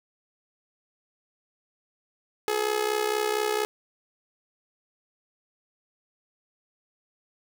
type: tone with amplitude modulation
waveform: sawtooth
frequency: 424.2 Hz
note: G#4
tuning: 37 cents sharp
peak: -17 dBFS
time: 2.48-3.65 s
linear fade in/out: 0 ms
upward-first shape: sine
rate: 64.3 Hz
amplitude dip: 75%
effects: none